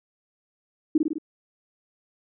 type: tone with echo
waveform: sine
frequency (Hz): 311.1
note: D#4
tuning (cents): 0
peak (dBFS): -15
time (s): 0.95-0.98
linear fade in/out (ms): 5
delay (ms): 51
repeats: 4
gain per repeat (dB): -3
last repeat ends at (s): 1.184
effects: none